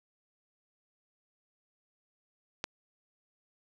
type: click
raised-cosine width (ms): 0.2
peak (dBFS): -15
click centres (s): 2.641
effects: none